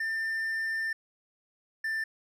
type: tone pair in turn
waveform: triangle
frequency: 1793 / 1778.6 Hz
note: A6 / A6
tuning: +32 / +18 cents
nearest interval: unison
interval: 14 cents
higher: first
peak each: -27 / -27 dBFS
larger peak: neither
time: 0-0.93 / 1.84-2.04 s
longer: first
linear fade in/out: 5 ms
effects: none